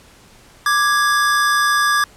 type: tone pair together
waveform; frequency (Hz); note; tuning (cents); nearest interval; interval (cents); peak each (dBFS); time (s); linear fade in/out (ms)
square; 1177.9 / 1661.2; D6 / G#6; +5 / 0; tritone; 595; -17; 0.66-2.04; 2
effects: pink hiss -47 dBFS RMS until 2.16 s + low-pass 11000 Hz 12 dB/octave